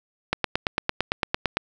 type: click train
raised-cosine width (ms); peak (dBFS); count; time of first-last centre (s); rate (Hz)
0.3; -5; 12; 0.33-1.57; 8.87
effects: none